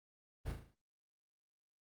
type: noise with echo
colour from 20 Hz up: brown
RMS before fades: -39 dBFS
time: 0.45-0.53 s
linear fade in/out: 20 ms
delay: 37 ms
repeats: 6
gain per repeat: -5 dB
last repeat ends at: 0.752 s
effects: Opus 32 kbps